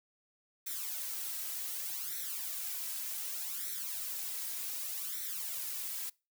blue noise with flanger, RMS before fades -39 dBFS, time 0.66-6.1 s, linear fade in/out 10 ms, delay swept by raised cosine 0.51 to 3.11 ms, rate 0.66 Hz, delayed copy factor +0.75, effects noise-tail reverb RT60 0.3 s tail -25 dB re dry

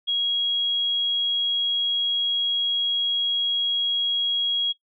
sine tone, 3300 Hz, G#7, 12 cents flat, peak -20 dBFS, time 0.07-4.73 s, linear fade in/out 20 ms, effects noise-tail reverb RT60 0.1 s tail -18 dB re dry

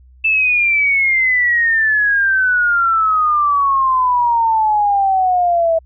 sine exponential sweep, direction down, 2649 to 648 Hz, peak -11 dBFS, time 0.24-5.79 s, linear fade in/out 10 ms, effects added 63 Hz sine -42 dBFS peak until 5.85 s

